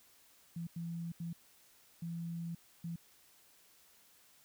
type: tone bursts at uneven times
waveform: sine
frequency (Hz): 168.4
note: E3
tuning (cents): +37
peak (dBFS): -38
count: 5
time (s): 0.56-0.67 / 0.76-1.12 / 1.2-1.33 / 2.02-2.55 / 2.84-2.96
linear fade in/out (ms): 5
effects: white hiss -65 dBFS RMS until 4.44 s